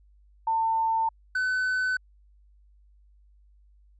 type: tone pair in turn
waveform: sine / triangle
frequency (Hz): 898 / 1510.2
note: A5 / F#6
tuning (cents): +35 / +35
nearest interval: major sixth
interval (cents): 900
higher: second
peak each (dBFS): -22 / -22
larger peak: neither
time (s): 0.47-1.09 / 1.35-1.97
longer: neither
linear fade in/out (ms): 5
effects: added 50 Hz sine -55 dBFS peak until 3.99 s + resampled to 22050 Hz